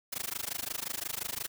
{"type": "noise with amplitude modulation", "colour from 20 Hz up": "white", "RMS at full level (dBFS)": -33, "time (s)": [0.12, 1.48], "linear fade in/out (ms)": 10, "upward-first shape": "sine", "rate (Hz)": 25.7, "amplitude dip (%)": 100, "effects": []}